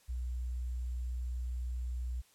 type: tone with sample-and-hold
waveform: sine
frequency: 61.5 Hz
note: B1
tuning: 7 cents flat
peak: -34 dBFS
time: 0.08-2.22 s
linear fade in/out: 20 ms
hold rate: 7350 Hz
effects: white hiss -66 dBFS RMS until 2.34 s + low-pass 12000 Hz 12 dB/octave